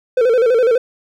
triangle tone with vibrato, 479.8 Hz, A#4, 50 cents sharp, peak -8 dBFS, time 0.17-0.78 s, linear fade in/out 5 ms, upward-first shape square, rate 12 Hz, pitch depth 98 cents each way, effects none

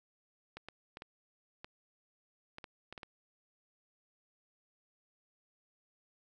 clicks, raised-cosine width 0.3 ms, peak -29 dBFS, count 10, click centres 0.57 / 0.686 / 0.971 / 1.021 / 1.645 / 2.584 / 2.642 / 2.926 / 2.978 / 3.032 s, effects none

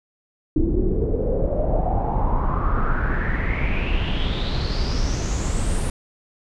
brown noise with low-pass filter sweep, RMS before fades -21 dBFS, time 0.56-5.9 s, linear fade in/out 2 ms, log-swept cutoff 310 to 9700 Hz, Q 7.1, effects none

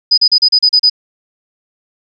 sine tone bursts, 4978 Hz, D#8, in tune, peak -5 dBFS, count 8, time 0.11-0.898 s, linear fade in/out 10 ms, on 67 ms, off 36 ms, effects none

